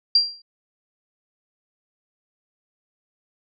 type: tone with exponential decay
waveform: sine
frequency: 4746 Hz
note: D8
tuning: 17 cents sharp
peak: -10 dBFS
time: 0.15-0.42 s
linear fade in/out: 5 ms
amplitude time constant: 57 ms
effects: none